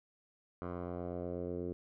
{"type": "tone with low-pass filter sweep", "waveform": "10% pulse", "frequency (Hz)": 88.3, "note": "F2", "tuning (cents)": 20, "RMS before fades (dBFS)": -40, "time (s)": [0.62, 1.73], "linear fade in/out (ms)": 0, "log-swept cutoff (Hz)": [1100, 390], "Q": 2.3, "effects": []}